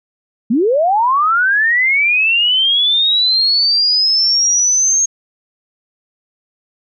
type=linear sweep; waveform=sine; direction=up; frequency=203.4 to 6500 Hz; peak=-10 dBFS; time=0.5-5.06 s; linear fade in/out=10 ms; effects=none